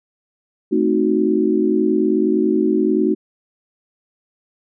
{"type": "chord", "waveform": "sine", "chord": "A diminished seventh", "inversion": "none", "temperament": "equal", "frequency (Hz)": [220, 261.6, 311.1, 370], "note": ["A3", "C4", "Eb4", "Gb4"], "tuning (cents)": [0, 0, 0, 0], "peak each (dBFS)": [-20, -23, -18, -18], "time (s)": [0.71, 3.15], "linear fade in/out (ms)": 20, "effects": []}